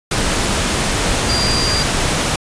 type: tone in noise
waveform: sine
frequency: 4762 Hz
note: D8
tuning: 23 cents sharp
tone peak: -18 dBFS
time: 1.29-1.83 s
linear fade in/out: 5 ms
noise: pink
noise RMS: -17 dBFS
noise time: 0.11-2.36 s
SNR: -4 dB
effects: resampled to 22050 Hz